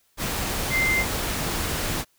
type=tone in noise; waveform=sine; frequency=2087 Hz; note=C7; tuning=5 cents flat; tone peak=-20 dBFS; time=0.7-1.05 s; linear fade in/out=50 ms; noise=pink; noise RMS=-27 dBFS; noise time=0.17-2.05 s; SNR=+4 dB; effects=white hiss -65 dBFS RMS until 2.18 s